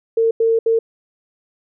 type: tone bursts at uneven times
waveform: sine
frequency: 453.9 Hz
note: A#4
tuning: 46 cents flat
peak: -12 dBFS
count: 3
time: 0.17-0.31 / 0.4-0.59 / 0.66-0.79 s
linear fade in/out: 5 ms
effects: none